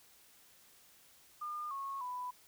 sine tone with pitch steps, 1209 / 1095.9 / 993.4 Hz, D6 / C#6 / B5, +50 / -20 / +10 cents, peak -38 dBFS, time 1.41-2.31 s, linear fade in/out 10 ms, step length 300 ms, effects white hiss -63 dBFS RMS until 2.47 s

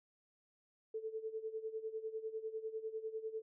sine tone with tremolo, 441 Hz, A4, 4 cents sharp, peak -37 dBFS, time 0.94-3.42 s, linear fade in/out 5 ms, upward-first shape sine, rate 10 Hz, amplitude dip 80%, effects none

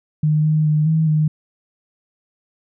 sine tone with pitch steps, 152.8 / 154.7 / 152.3 / 159.3 / 153.8 Hz, D#3 / D#3 / D#3 / D#3 / D#3, -31 / -10 / -37 / +41 / -20 cents, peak -13 dBFS, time 0.23-1.28 s, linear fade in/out 5 ms, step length 210 ms, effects none

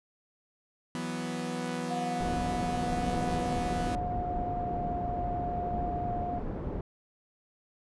sawtooth chord, E suspended second, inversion none, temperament equal, 164.81 / 185 / 246.9 Hz, E3 / F#3 / B3, 0 / 0 / 0 cents, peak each -34 / -35 / -31 dBFS, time 0.95-3.95 s, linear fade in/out 0 ms
sine tone with pitch glide, 720 to 708.4 Hz, F#5 to F5, -47 to +24 cents, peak -32 dBFS, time 1.89-6.4 s, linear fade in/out 20 ms, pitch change -29 cents, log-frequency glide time 3.74-4.86 s
pink low-pass noise, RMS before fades -35 dBFS, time 2.2-6.81 s, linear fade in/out 2 ms, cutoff 580 Hz, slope 12 dB/octave
effects resampled to 24000 Hz

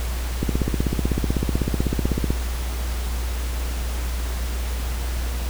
click train, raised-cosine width 3 ms, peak -8 dBFS, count 31, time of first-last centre 0.43-2.305 s, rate 16 Hz, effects added 60 Hz sine -23 dBFS peak until 5.49 s + pink hiss -34 dBFS RMS until 5.49 s

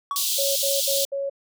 triangle tone with exponential decay, 1126 Hz, C#6, 27 cents sharp, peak -19 dBFS, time 0.11-0.28 s, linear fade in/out 1 ms, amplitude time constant 35 ms
pink high-pass noise, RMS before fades -24 dBFS, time 0.16-1.05 s, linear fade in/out 0 ms, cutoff 3200 Hz, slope 48 dB/octave
sine tone bursts, 554.4 Hz, C#5, in tune, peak -24 dBFS, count 4, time 0.38-1.298 s, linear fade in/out 10 ms, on 180 ms, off 66 ms
effects none

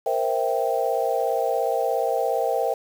sine chord, C dominant seventh, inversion third, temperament equal, 466.2 / 523.3 / 659.3 / 784 Hz, Bb4 / C5 / E5 / G5, 0 / 0 / 0 / 0 cents, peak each -26 dBFS, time 0.06-2.74 s, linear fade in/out 5 ms, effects 7-bit

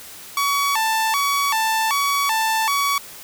sawtooth tone with vibrato, 1000 Hz, B5, 21 cents sharp, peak -14 dBFS, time 0.37-2.98 s, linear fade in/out 2 ms, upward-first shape square, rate 1.3 Hz, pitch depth 210 cents each way, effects white hiss -39 dBFS RMS until 3.23 s

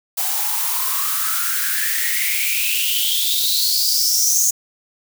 blue noise with high-pass filter sweep, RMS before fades -19 dBFS, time 0.17-4.51 s, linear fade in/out 10 ms, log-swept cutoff 730 to 6600 Hz, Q 8.8, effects none

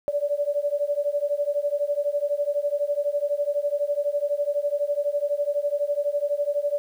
sine beating tone pair, 573 / 585 Hz, D5 / D5, -43 / -7 cents, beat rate 12 Hz, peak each -25 dBFS, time 0.08-6.78 s, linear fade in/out 0 ms, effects 9-bit

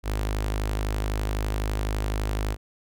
sawtooth tone with notch filter, 51.91 Hz, G#1, in tune, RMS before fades -27 dBFS, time 0.03-2.57 s, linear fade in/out 50 ms, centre 170 Hz, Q 1.5, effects none

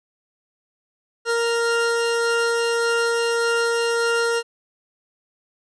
40% pulse tone pair together, 466.2 / 1396.9 Hz, A#4 / F6, 0 / 0 cents, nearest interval octave + perfect fifth, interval 1900 cents, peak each -19 / -23 dBFS, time 1.25-4.43 s, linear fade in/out 50 ms, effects resampled to 22050 Hz

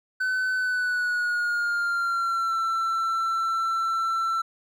triangle tone with pitch glide, 1514 to 1341.1 Hz, F#6 to E6, +39 to +29 cents, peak -21 dBFS, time 0.2-4.42 s, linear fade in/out 10 ms, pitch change -210 cents, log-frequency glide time 0.55-2.56 s, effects none

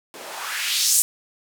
blue noise with band-pass filter sweep, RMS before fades -23 dBFS, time 0.14-1.02 s, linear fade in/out 0 ms, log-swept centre 350 to 9200 Hz, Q 1.8, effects none

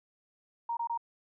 sine tone bursts, 934 Hz, A#5, 3 cents sharp, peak -30 dBFS, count 3, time 0.69-0.976 s, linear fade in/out 5 ms, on 80 ms, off 23 ms, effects none

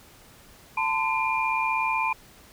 sine tone cluster, 889 / 1025 / 2398 Hz, A5 / C6 / D7, +18 / -36 / +36 cents, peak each -27 dBFS, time 0.77-2.13 s, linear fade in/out 5 ms, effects pink hiss -52 dBFS RMS until 2.52 s

